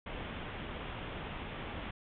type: low-pass noise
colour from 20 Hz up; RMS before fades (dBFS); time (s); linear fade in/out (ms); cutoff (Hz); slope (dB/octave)
pink; -42; 0.06-1.91; 5; 3500; 96
effects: none